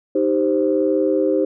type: chord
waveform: sine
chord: C minor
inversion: first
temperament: equal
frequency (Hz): 311.1 / 392 / 523.3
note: Eb4 / G4 / C5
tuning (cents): 0 / 0 / 0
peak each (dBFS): -19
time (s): 0.15-1.45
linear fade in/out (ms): 5
effects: tanh soft clip ceiling -5 dBFS